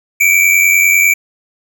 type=tone pair together; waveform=square; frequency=2275 / 2365 Hz; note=C#7 / D7; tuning=+44 / +12 cents; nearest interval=minor second; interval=68 cents; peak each=-11 dBFS; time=0.2-1.14 s; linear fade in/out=10 ms; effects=none